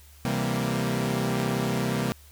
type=chord; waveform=sawtooth; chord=C dominant seventh; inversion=none; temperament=equal with one note detuned; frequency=130.81 / 165.58 / 196 / 233.1 Hz; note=C3 / E3 / G3 / Bb3; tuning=0 / +8 / 0 / 0 cents; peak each=-25 / -28 / -27 / -26 dBFS; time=0.25-2.12 s; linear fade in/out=0 ms; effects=added 73 Hz sine -50 dBFS peak until 2.31 s + white hiss -55 dBFS RMS until 2.31 s